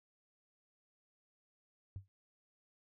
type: tone with exponential decay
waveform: sine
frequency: 97 Hz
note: G2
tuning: 18 cents flat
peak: -37 dBFS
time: 1.96-2.08 s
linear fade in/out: 0 ms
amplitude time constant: 24 ms
effects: tanh soft clip ceiling -35 dBFS